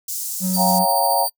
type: high-pass noise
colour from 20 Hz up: pink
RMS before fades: -27 dBFS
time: 0.08-0.79 s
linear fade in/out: 5 ms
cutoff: 6200 Hz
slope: 24 dB/octave
type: tone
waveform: triangle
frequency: 185 Hz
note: F#3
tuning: in tune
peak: -17 dBFS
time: 0.4-0.86 s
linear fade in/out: 50 ms
type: tone with tremolo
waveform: 5% pulse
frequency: 4641 Hz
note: D8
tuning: 21 cents flat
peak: -14 dBFS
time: 0.53-1.3 s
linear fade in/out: 20 ms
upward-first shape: sine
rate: 14 Hz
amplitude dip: 35%
type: chord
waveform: sine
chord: G half-diminished seventh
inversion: second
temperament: equal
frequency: 554.4 / 698.5 / 784 / 932.3 Hz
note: Db5 / F5 / G5 / Bb5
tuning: 0 / 0 / 0 / 0 cents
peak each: -24 / -21 / -22 / -20 dBFS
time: 0.56-1.28 s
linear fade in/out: 50 ms
effects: noise-tail reverb RT60 0.1 s tail -23 dB re dry